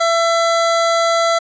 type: tone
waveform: 25% pulse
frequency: 670 Hz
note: E5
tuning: 28 cents sharp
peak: -9 dBFS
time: 0-1.39 s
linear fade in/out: 10 ms
effects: resampled to 16000 Hz